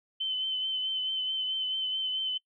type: tone with vibrato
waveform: sine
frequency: 3059 Hz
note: G7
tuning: 43 cents flat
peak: -28 dBFS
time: 0.2-2.38 s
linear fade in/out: 10 ms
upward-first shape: triangle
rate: 4.6 Hz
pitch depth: 29 cents each way
effects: noise-tail reverb RT60 0.1 s tail -20 dB re dry